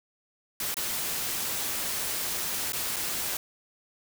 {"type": "noise with dropouts", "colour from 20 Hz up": "white", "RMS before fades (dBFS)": -31, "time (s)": [0.6, 3.37], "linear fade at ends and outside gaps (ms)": 2, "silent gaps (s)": [[0.743, 0.768], [2.722, 2.732], [2.961, 2.965]], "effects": []}